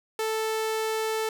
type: tone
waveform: sawtooth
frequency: 440 Hz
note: A4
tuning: in tune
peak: -22 dBFS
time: 0.19-1.29 s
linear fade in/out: 2 ms
effects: none